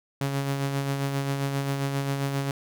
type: tone with tremolo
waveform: sawtooth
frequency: 138.59 Hz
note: C#3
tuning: in tune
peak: -20 dBFS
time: 0.21-2.51 s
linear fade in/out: 2 ms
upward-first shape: sine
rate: 7.5 Hz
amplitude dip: 40%
effects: none